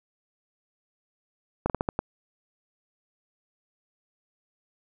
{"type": "slowing click train", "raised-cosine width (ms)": 1, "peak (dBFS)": -11, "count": 6, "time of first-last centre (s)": [1.66, 1.991], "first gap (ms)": 38, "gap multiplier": 1.28, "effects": []}